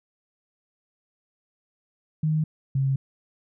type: tone pair in turn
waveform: sine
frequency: 155.56 / 135.26 Hz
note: D#3 / C#3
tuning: 0 / -42 cents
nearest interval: major second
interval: 242 cents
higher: first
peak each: -20 dBFS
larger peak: neither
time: 2.23-2.44 / 2.75-2.96 s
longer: neither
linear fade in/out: 5 ms
effects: none